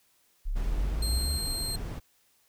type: exponential sweep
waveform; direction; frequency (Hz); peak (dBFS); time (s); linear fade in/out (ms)
sine; up; 33.08 to 76.9; -27; 0.45-1.39; 20
type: noise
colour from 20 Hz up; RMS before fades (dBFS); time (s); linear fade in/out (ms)
brown; -35; 0.55-2; 20
type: tone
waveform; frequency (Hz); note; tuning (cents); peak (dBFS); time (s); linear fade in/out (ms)
25% pulse; 4186; C8; 0; -27; 1.02-1.76; 5
effects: white hiss -67 dBFS RMS until 2.48 s